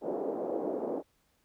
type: band-pass noise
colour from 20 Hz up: pink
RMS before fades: -34 dBFS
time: 0.01-1.03 s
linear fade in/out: 50 ms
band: 300 to 640 Hz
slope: 24 dB/octave
effects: pink hiss -72 dBFS RMS until 1.44 s